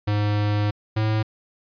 square tone pair in turn, 104.1 / 108.78 Hz, G#2 / A2, +5 / -19 cents, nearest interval minor second, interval 76 cents, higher second, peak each -20 dBFS, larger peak neither, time 0.07-0.71 / 0.96-1.23 s, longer first, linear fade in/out 10 ms, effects resampled to 11025 Hz

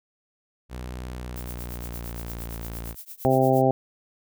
sawtooth tone with pitch glide, 62.1 to 57.28 Hz, B1 to A#1, +10 to -30 cents, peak -29 dBFS, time 0.69-2.96 s, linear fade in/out 50 ms, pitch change -140 cents, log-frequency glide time 1.13-2.49 s
violet noise with tremolo, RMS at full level -38 dBFS, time 1.36-3.62 s, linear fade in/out 5 ms, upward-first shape triangle, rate 8.7 Hz, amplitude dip 100%
harmonic tone, 131.5 Hz, C3, 9 cents sharp, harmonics 1 / 2 / 3 / 4 / 5 / 6, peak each -24 / -24 / -24 / -24 / -24 / -24 dBFS, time 3.25-3.71 s, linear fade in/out 0 ms
effects none

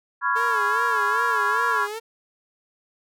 sine chord, C# dominant seventh, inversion third, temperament just, 997.9 / 1108.7 / 1385.9 / 1663.1 Hz, B5 / C#6 / E#6 / G#6, +18 / 0 / -14 / +2 cents, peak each -25 dBFS, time 0.21-1.88 s, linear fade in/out 50 ms
sawtooth tone with vibrato, 440 Hz, A4, in tune, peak -26 dBFS, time 0.35-2 s, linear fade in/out 20 ms, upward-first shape sine, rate 2.5 Hz, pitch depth 120 cents each way
effects none

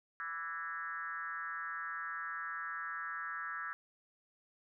sine tone with frequency modulation, 1490 Hz, F#6, 12 cents sharp, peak -38 dBFS, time 0.2-3.73 s, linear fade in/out 0 ms, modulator 165 Hz, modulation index 1.9, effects none

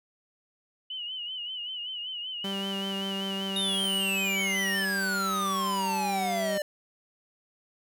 sine tone with vibrato, 2960 Hz, F#7, in tune, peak -33 dBFS, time 0.9-4.85 s, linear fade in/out 5 ms, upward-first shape sine, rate 5.2 Hz, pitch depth 74 cents each way
sawtooth tone with pitch glide, 196 to 193.86 Hz, G3 to G3, 0 to -19 cents, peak -28 dBFS, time 2.44-6.58 s, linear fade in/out 5 ms, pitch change -19 cents, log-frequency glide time 2.56-3.63 s
square exponential sweep, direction down, 3739 to 587.3 Hz, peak -28 dBFS, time 3.56-6.62 s, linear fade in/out 2 ms
effects none

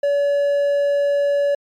triangle tone, 570 Hz, C#5, 48 cents sharp, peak -13 dBFS, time 0.03-1.55 s, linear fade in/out 5 ms, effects MP3 96 kbps

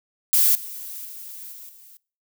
violet noise with level steps, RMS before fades -17 / -35 / -38 / -41 / -48 dBFS, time 0.33-1.97 s, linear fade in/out 0 ms, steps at 0.55 / 1.05 / 1.52 / 1.69 s, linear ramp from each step 2 ms, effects noise-tail reverb RT60 0.4 s tail -23 dB re dry

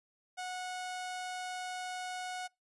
sawtooth tone, 733 Hz, F#5, 16 cents flat, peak -34 dBFS, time 0.37-2.48 s, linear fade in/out 20 ms, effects noise-tail reverb RT60 0.2 s tail -24 dB re dry + resampled to 24000 Hz

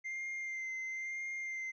triangle tone with vibrato, 2093 Hz, C7, in tune, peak -36 dBFS, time 0.04-1.72 s, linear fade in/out 20 ms, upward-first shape sine, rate 1 Hz, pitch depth 21 cents each way, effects resampled to 16000 Hz

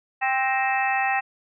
harmonic tone with a mistuned harmonic, 262.6 Hz, C4, 6 cents sharp, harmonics 3 / 4 / 5 / 6 / 7 / 8 / 9 / 10, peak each -23 / -34 / -34 / -37 / -26 / -38 / -38 / -28 dBFS, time 0.21-1.21 s, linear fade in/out 20 ms, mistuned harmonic 7, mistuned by +27 cents, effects none

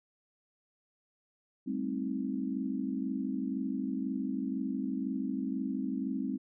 sine chord, A half-diminished seventh, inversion third, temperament just, 198 / 220 / 264 / 316.8 Hz, G3 / A3 / C4 / Eb4, +18 / 0 / +16 / +31 cents, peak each -37 / -39 / -34 / -40 dBFS, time 1.66-6.38 s, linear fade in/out 20 ms, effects none

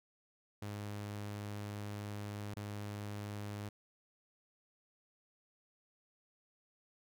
sawtooth tone with dropouts, 103.2 Hz, G#2, 10 cents flat, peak -37 dBFS, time 0.62-3.69 s, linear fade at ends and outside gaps 5 ms, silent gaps 2.541-2.566 s, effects none

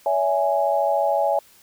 sine chord, C# minor, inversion none, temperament equal with one note detuned, 565.7 / 659.3 / 830.6 Hz, C#5 / E5 / G#5, +35 / 0 / 0 cents, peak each -22 dBFS, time 0.06-1.39 s, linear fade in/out 2 ms, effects white hiss -53 dBFS RMS until 1.62 s

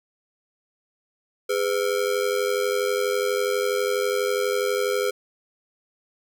square ring-modulated tone, 456.9 Hz, A#4, 35 cents flat, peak -19 dBFS, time 1.49-5.11 s, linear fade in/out 10 ms, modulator 46.1 Hz, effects none

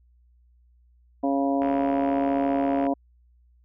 harmonic tone, 138.59 Hz, C#3, in tune, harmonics 2 / 3 / 4 / 5 / 6 / 7, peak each -23 / -35 / -29 / -27 / -41 / -35 dBFS, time 1.23-2.94 s, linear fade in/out 10 ms
click train, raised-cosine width 0.5 ms, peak -21 dBFS, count 94, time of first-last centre 1.62-2.867 s, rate 74.6 Hz
effects added 60 Hz sine -56 dBFS peak until 3.64 s

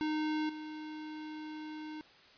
square tone with level steps, 307.8 Hz, D#4, 19 cents flat, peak -32 / -42 dBFS, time 0.01-2.01 s, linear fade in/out 0 ms, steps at 0.49 s, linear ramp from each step 5 ms, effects white hiss -59 dBFS RMS until 2.37 s + resampled to 11025 Hz

